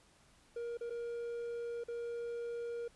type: tone with dropouts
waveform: triangle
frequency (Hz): 471.5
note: A#4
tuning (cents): +20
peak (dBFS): -36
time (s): 0.56-2.88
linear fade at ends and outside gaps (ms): 5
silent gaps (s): 0.773-0.809 / 0.898-0.904 / 1.838-1.883
effects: pink hiss -66 dBFS RMS until 2.95 s + resampled to 24000 Hz